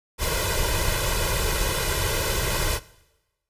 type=noise with comb filter; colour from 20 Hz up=pink; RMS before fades=-24 dBFS; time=0.18-2.8 s; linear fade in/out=50 ms; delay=2 ms; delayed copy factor=+0.85; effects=noise-tail reverb RT60 1.0 s tail -20 dB re dry + resampled to 32000 Hz